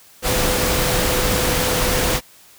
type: tone in noise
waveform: sine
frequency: 502 Hz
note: B4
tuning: 28 cents sharp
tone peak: -24 dBFS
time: 0.22-2.21 s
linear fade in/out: 50 ms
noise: pink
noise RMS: -19 dBFS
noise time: 0.22-2.21 s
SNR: -8 dB
effects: white hiss -48 dBFS RMS until 2.58 s